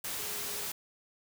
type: tone in noise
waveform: sine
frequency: 414.8 Hz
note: G#4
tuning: 2 cents flat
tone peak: -48 dBFS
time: 0.19-0.66 s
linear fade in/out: 5 ms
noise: white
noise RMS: -37 dBFS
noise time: 0.04-0.72 s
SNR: -14 dB
effects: none